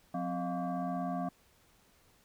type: tone with frequency modulation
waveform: sine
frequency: 261.6 Hz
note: C4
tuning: in tune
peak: -32 dBFS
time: 0.14-1.29 s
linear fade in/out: 5 ms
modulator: 442 Hz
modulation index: 1.5
effects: pink hiss -66 dBFS RMS until 2.24 s